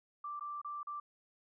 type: tone with dropouts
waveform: sine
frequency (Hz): 1174.7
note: D6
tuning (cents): 0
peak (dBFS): -39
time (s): 0.24-1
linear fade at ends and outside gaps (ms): 5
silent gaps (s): 0.396-0.408 / 0.616-0.646 / 0.831-0.87
effects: none